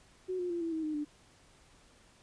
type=tone with pitch steps; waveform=sine; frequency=370 / 356.6 / 343.6 / 331.2 / 319.1 / 307.6 / 296.4 Hz; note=F#4 / F4 / F4 / E4 / D#4 / D#4 / D4; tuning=0 / +36 / -28 / +8 / +44 / -20 / +16 cents; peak=-32 dBFS; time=0.28-1.05 s; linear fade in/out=20 ms; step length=110 ms; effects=pink hiss -62 dBFS RMS until 2.22 s + resampled to 22050 Hz